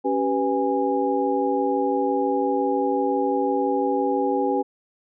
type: tone cluster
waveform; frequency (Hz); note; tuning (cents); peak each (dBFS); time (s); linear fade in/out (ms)
sine; 277.1 / 389.2 / 495 / 823; C#4 / G4 / B4 / G#5; -1 / -12 / +4 / -16; -25; 0.04-4.63; 20
effects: none